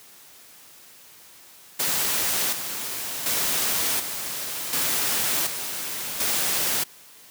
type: noise with tremolo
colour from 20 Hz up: white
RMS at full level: -24 dBFS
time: 1.79-6.84 s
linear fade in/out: 10 ms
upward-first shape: square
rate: 0.68 Hz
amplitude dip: 55%
effects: white hiss -49 dBFS RMS until 7.3 s + high-pass 100 Hz 12 dB/octave